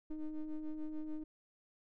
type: ring-modulated tone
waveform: triangle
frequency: 152.6 Hz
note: D#3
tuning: 33 cents flat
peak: -33 dBFS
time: 0.1-1.24 s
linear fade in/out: 10 ms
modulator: 156 Hz
effects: none